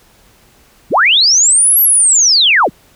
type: linear two-way sweep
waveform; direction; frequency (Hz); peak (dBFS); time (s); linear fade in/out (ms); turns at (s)
sine; up then down; 67.4 to 11840 to 67.4; -6; 0.9-2.7; 50; 1.81
effects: pink hiss -48 dBFS RMS until 2.95 s